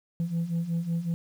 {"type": "beating tone pair", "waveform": "sine", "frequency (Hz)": [164.81, 170.21], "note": ["E3", "F3"], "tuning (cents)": [0, -44], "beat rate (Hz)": 5.4, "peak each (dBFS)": [-30, -26], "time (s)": [0.2, 1.14], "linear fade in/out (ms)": 0, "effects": ["tanh soft clip ceiling -23 dBFS", "9-bit"]}